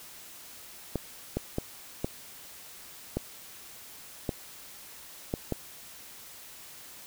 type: clicks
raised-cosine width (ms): 2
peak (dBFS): -15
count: 8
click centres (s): 0.957 / 1.37 / 1.584 / 2.045 / 3.17 / 4.292 / 5.339 / 5.523
effects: white hiss -48 dBFS RMS until 7.06 s